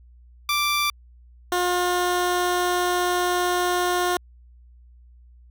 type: tone pair in turn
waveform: 15% pulse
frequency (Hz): 1174.7 / 357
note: D6 / F4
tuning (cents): 0 / +38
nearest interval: octave + major sixth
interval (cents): 2062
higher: first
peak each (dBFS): -14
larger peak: neither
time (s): 0.49-0.9 / 1.52-4.17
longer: second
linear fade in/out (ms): 2
effects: added 60 Hz sine -47 dBFS peak until 5.5 s